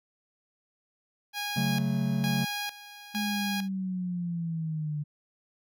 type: tone with tremolo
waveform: 10% pulse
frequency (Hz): 822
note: G#5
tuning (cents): -18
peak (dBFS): -23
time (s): 1.33-3.69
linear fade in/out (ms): 50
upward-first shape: square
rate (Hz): 1.1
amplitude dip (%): 80
type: chord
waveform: triangle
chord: F# minor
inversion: second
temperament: equal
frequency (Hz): 138.59 / 185 / 220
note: C#3 / F#3 / A3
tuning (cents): 0 / 0 / 0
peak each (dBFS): -27 / -28 / -28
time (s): 1.56-2.45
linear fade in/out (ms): 10
type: linear sweep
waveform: sine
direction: down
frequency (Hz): 211.2 to 146.83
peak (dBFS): -29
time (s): 3.14-5.04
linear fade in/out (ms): 20
effects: none